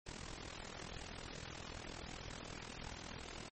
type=noise with amplitude modulation; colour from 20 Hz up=pink; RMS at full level=-45 dBFS; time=0.06-3.49 s; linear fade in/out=10 ms; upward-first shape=sine; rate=41 Hz; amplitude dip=80%; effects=MP3 32 kbps